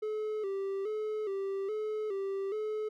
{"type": "tone with vibrato", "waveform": "triangle", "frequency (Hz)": 409.6, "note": "G#4", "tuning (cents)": -24, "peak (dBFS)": -30, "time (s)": [0.02, 2.89], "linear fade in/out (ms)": 10, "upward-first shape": "square", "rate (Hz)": 1.2, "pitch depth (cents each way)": 81, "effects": []}